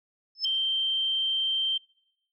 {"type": "tone with exponential growth", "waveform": "sine", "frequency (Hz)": 5240, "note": "E8", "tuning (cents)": -11, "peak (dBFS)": -21, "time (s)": [0.35, 0.45], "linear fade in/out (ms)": 2, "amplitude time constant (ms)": 21}
{"type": "tone", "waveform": "sine", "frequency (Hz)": 3136, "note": "G7", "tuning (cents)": 0, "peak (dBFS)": -24, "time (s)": [0.44, 1.78], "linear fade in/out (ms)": 10}
{"effects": ["noise-tail reverb RT60 0.9 s tail -26 dB re dry", "tanh soft clip ceiling -14 dBFS"]}